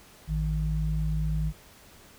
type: tone pair together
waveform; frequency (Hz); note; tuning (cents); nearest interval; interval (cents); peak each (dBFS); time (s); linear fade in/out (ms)
sine; 55 / 155.56; A1 / D#3; 0 / 0; octave + tritone; 1800; -27 / -28; 0.27-1.53; 50
effects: pink hiss -53 dBFS RMS until 2.18 s